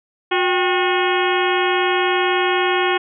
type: harmonic tone with a mistuned harmonic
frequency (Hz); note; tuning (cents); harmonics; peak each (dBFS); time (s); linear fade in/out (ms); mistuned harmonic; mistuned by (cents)
362.4; F#4; -36; 1 / 2 / 3 / 4 / 5 / 6 / 7 / 8 / 9; -19 / -22 / -24 / -25 / -26 / -27 / -27 / -28 / -29; 0.31-2.98; 10; 2; +130
effects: none